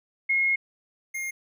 sine / square tone pair in turn, 2157 / 2129 Hz, C#7 / C7, -48 / +30 cents, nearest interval unison, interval 22 cents, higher first, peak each -20 / -30 dBFS, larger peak first, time 0.29-0.56 / 1.14-1.31 s, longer first, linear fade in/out 10 ms, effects none

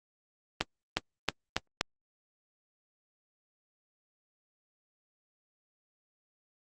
accelerating click train, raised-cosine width 0.2 ms, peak -8 dBFS, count 5, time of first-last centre 0.61-1.811 s, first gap 360 ms, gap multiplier 0.88, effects Opus 24 kbps

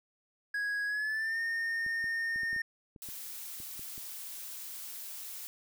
triangle tone with pitch glide, 1659 to 1830.2 Hz, G#6 to A#6, -2 to -32 cents, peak -29 dBFS, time 0.54-2.62 s, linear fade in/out 5 ms, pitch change +170 cents, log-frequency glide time 0.86-1.4 s
clicks, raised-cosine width 3 ms, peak -38 dBFS, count 11, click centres 1.864 / 2.042 / 2.36 / 2.433 / 2.53 / 2.563 / 2.962 / 3.088 / 3.602 / 3.794 / 3.979 s
blue noise, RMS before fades -43 dBFS, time 3.02-5.47 s, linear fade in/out 0 ms
effects none

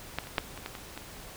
clicks, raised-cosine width 0.3 ms, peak -13 / -30 / -28 / -9 / -26 / -19 / -24 / -22 dBFS, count 8, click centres 0.186 / 0.239 / 0.271 / 0.382 / 0.576 / 0.661 / 0.752 / 0.976 s, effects pink hiss -46 dBFS RMS until 1.36 s

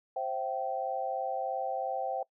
sine tone cluster, 527 / 669 / 772 Hz, C5 / E5 / G5, +12 / +25 / -27 cents, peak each -36 / -37 / -33 dBFS, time 0.16-2.23 s, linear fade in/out 5 ms, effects noise-tail reverb RT60 0.1 s tail -23 dB re dry

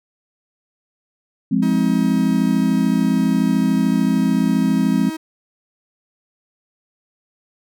sine chord, F minor, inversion none, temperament equal, 174.61 / 207.7 / 261.6 Hz, F3 / Ab3 / C4, 0 / 0 / 0 cents, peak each -20 / -18 / -18 dBFS, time 1.51-5.1 s, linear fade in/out 10 ms
45% pulse tone, 317.5 Hz, D#4, 35 cents sharp, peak -25 dBFS, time 1.62-5.17 s, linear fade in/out 10 ms
effects none

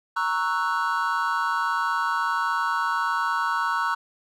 triangle chord, F# dominant seventh, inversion first, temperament equal, 932.3 / 1108.7 / 1318.5 / 1480 Hz, A#5 / C#6 / E6 / F#6, 0 / 0 / 0 / 0 cents, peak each -26 dBFS, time 0.16-3.95 s, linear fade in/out 10 ms, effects none

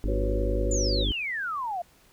harmonic tone, 50.6 Hz, G#1, 44 cents flat, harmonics 1 / 2 / 4 / 5 / 6 / 7 / 8, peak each -25 / -34 / -40 / -37 / -36 / -44 / -42 dBFS, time 0.04-1.12 s, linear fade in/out 0 ms
sine chord, F# suspended fourth, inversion none, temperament equal, 370 / 493.9 / 554.4 Hz, F#4 / B4 / C#5, 0 / 0 / 0 cents, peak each -33 dBFS, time 0.07-1.05 s, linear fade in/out 20 ms
sine exponential sweep, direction down, 7280 to 671 Hz, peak -28 dBFS, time 0.71-1.82 s, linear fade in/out 5 ms
effects pink hiss -59 dBFS RMS until 2.12 s

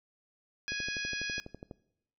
harmonic tone, 830.6 Hz, G#5, in tune, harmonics 2 / 3 / 4 / 5 / 6 / 7, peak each -37 / -38 / -44 / -46 / -41 / -46 dBFS, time 0.68-1.4 s, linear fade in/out 0 ms
click train, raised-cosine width 2 ms, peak -29 dBFS, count 13, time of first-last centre 0.72-1.712 s, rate 12.1 Hz
effects noise-tail reverb RT60 0.8 s tail -21 dB re dry

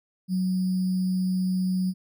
sine tone with sample-and-hold, 185 Hz, F#3, in tune, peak -22 dBFS, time 0.28-1.94 s, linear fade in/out 50 ms, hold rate 4900 Hz, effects none

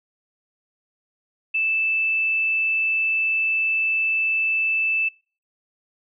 sine tone, 2637 Hz, E7, in tune, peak -19 dBFS, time 1.54-5.09 s, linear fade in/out 10 ms, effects noise-tail reverb RT60 0.4 s tail -26 dB re dry

